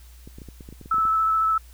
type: clicks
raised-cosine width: 3 ms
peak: -28 dBFS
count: 12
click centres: 0.275 / 0.385 / 0.418 / 0.487 / 0.608 / 0.689 / 0.726 / 0.813 / 0.859 / 0.943 / 0.983 / 1.053 s
type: tone with vibrato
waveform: sine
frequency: 1309 Hz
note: E6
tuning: 13 cents flat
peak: -18 dBFS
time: 0.91-1.58 s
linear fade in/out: 5 ms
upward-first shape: square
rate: 14 Hz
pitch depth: 10 cents each way
effects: added 60 Hz sine -44 dBFS peak until 1.73 s + white hiss -55 dBFS RMS until 1.73 s